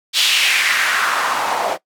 white noise with band-pass filter sweep, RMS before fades -17 dBFS, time 0.13-1.78 s, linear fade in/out 50 ms, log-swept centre 3600 to 650 Hz, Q 2.5, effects noise-tail reverb RT60 0.1 s tail -19 dB re dry

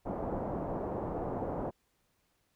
white low-pass noise, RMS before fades -36 dBFS, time 0.05-1.71 s, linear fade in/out 20 ms, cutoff 770 Hz, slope 24 dB/octave, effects pink hiss -75 dBFS RMS until 2.55 s

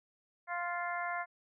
harmonic tone, 349.2 Hz, F4, in tune, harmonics 2 / 3 / 4 / 5 / 6, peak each -38 / -40 / -41 / -42 / -43 dBFS, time 0.47-1.26 s, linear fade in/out 50 ms, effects none

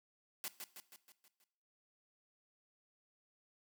white noise with echo, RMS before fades -42 dBFS, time 0.44-0.48 s, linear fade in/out 0 ms, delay 160 ms, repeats 6, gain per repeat -5 dB, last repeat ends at 1.44 s, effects noise-tail reverb RT60 0.7 s tail -17 dB re dry + high-pass 200 Hz 12 dB/octave

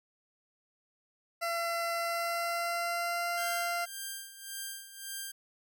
20% pulse tone with pitch glide, 678 to 692.2 Hz, E5 to F5, +49 to -16 cents, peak -26 dBFS, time 1.41-3.86 s, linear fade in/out 20 ms, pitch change +35 cents, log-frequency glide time 1.95-3.33 s
5% pulse tone with tremolo, 1589 Hz, G6, 23 cents sharp, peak -26 dBFS, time 3.37-5.32 s, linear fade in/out 10 ms, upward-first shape sine, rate 1.8 Hz, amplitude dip 75%
effects none

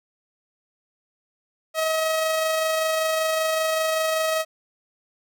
sawtooth tone with amplitude modulation, 637 Hz, D#5, 41 cents sharp, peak -16 dBFS, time 1.74-4.45 s, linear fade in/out 50 ms, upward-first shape sine, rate 25.2 Hz, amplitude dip 25%, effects none

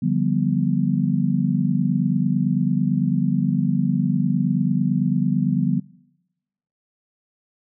sine chord, G dominant seventh, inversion second, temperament just, 147 / 176.4 / 196 / 245 Hz, D3 / F3 / G3 / B3, +2 / +18 / 0 / -14 cents, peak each -23 dBFS, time 0.02-5.8 s, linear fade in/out 10 ms, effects noise-tail reverb RT60 1.0 s tail -24 dB re dry

